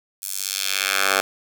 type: tone with high-pass filter sweep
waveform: 10% pulse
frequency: 97 Hz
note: G2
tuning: 18 cents flat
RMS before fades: -23 dBFS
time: 0.22-1.21 s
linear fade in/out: 5 ms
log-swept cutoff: 9500 to 860 Hz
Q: 1
effects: none